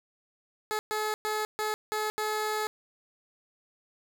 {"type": "tone bursts at uneven times", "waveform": "15% pulse", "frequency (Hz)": 428.1, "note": "A4", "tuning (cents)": -47, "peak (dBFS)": -22, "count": 6, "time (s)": [[0.71, 0.79], [0.91, 1.14], [1.25, 1.45], [1.59, 1.74], [1.92, 2.1], [2.18, 2.67]], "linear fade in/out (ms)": 0, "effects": []}